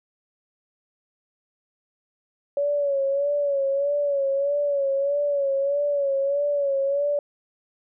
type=tone with vibrato; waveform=sine; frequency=563 Hz; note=C#5; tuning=27 cents sharp; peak=-20 dBFS; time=2.57-7.19 s; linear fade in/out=2 ms; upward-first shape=sine; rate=1.6 Hz; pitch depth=54 cents each way; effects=none